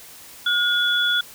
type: tone pair together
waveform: sine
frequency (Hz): 1436 / 3415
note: F6 / G#7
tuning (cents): +48 / +48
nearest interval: octave + minor third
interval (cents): 1500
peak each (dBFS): -20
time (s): 0.46-1.21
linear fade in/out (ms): 5
effects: white hiss -43 dBFS RMS until 1.34 s